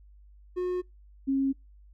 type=tone pair in turn; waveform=triangle / sine; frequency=361.7 / 271 Hz; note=F#4 / C#4; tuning=-39 / -39 cents; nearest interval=perfect fourth; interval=500 cents; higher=first; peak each=-25 / -23 dBFS; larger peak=second; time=0.56-0.82 / 1.27-1.53 s; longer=neither; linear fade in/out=20 ms; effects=noise-tail reverb RT60 0.2 s tail -25 dB re dry + added 50 Hz sine -51 dBFS peak until 1.93 s